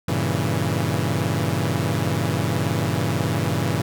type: chord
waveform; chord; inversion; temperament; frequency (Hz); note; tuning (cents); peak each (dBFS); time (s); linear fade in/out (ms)
sawtooth; G diminished seventh; none; equal; 98 / 116.54 / 138.59 / 164.81; G2 / Bb2 / Db3 / Fb3; 0 / 0 / 0 / 0; -22; 0.08-3.82; 5
effects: none